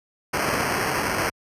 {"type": "noise with sample-and-hold", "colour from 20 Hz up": "white", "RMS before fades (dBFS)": -24, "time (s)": [0.33, 1.3], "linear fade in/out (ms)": 10, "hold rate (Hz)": 3675, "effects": ["high-pass 60 Hz 12 dB/octave", "resampled to 32000 Hz"]}